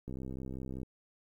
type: click train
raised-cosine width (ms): 3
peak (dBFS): -29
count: 50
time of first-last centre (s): 0.08-0.832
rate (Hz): 65.2
effects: 11-bit